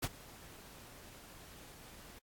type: noise with ADSR envelope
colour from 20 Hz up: pink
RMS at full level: -34 dBFS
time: 0.02-2.19 s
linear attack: 19 ms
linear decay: 41 ms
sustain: -21 dB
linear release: 7 ms
effects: AAC 64 kbps